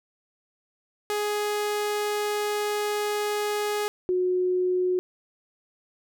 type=tone pair in turn; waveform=sawtooth / sine; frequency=416.8 / 364.7 Hz; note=G#4 / F#4; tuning=+6 / -25 cents; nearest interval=major second; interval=231 cents; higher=first; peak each=-21 dBFS; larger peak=neither; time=1.1-3.88 / 4.09-4.99 s; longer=first; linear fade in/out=0 ms; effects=none